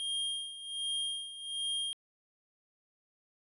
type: tone with tremolo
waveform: square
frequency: 3221 Hz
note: G7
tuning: 46 cents sharp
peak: -32 dBFS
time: 0-1.93 s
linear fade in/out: 0 ms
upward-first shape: sine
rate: 1.3 Hz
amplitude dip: 75%
effects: resampled to 32000 Hz